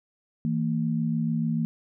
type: tone pair together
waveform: sine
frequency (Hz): 161.82 / 228.7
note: E3 / A#3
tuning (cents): -32 / -33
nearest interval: tritone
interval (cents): 599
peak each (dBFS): -26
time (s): 0.45-1.65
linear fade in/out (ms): 0
effects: none